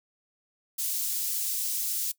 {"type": "high-pass noise", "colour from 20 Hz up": "white", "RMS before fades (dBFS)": -30, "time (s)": [0.78, 2.12], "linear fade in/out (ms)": 10, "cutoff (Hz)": 5500, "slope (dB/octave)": 12, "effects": ["noise-tail reverb RT60 0.1 s tail -20 dB re dry"]}